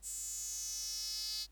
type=tone with high-pass filter sweep; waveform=sawtooth; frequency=428.9 Hz; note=A4; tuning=44 cents flat; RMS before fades=-41 dBFS; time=0.02-1.47 s; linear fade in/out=50 ms; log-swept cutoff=7900 to 4500 Hz; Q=6.3; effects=added 50 Hz sine -59 dBFS peak until 1.51 s + pink hiss -71 dBFS RMS until 1.51 s